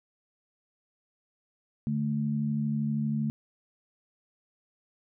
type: tone pair together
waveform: sine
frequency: 145.9 / 218.6 Hz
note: D3 / A3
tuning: -11 / -11 cents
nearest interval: perfect fifth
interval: 700 cents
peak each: -30 / -28 dBFS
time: 1.87-3.3 s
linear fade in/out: 0 ms
effects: none